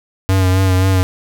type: tone with vibrato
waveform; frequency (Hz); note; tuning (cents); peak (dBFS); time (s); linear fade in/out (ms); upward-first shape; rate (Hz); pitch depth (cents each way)
square; 93.9; F#2; +26; -11; 0.29-1.03; 0; sine; 3.8; 34
effects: none